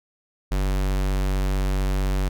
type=tone; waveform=square; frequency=47.79 Hz; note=G1; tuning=43 cents flat; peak=-21 dBFS; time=0.51-2.29 s; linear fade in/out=10 ms; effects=none